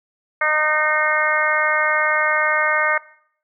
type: harmonic tone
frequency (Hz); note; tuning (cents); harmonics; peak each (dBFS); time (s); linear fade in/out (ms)
306.4; D#4; -27; 2 / 3 / 4 / 5 / 6 / 7; -24 / -27 / -22 / -22 / -22 / -22; 0.41-2.98; 5
effects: noise-tail reverb RT60 0.6 s tail -19 dB re dry